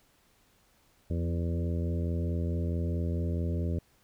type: harmonic tone with a mistuned harmonic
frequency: 84.6 Hz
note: E2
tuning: 45 cents sharp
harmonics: 1 / 2 / 3 / 4 / 5 / 6 / 7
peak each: -29 / -35 / -39 / -41 / -43 / -45 / -46 dBFS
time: 1.1-3.79 s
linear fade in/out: 5 ms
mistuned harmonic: 3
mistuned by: -21 cents
effects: pink hiss -66 dBFS RMS until 4.03 s